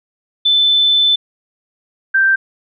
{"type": "tone pair in turn", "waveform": "sine", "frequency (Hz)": [3520, 1568], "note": ["A7", "G6"], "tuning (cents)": [0, 0], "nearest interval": "octave + major second", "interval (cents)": 1400, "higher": "first", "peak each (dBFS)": -9, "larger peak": "neither", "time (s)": [[0.45, 1.16], [2.14, 2.36]], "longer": "first", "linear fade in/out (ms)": 10, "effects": []}